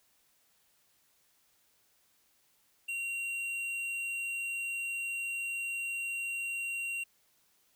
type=tone with tanh clipping; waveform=sine; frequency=2753 Hz; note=F7; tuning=25 cents flat; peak=-35 dBFS; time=2.88-7.04 s; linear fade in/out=10 ms; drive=10 dB; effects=white hiss -70 dBFS RMS until 7.75 s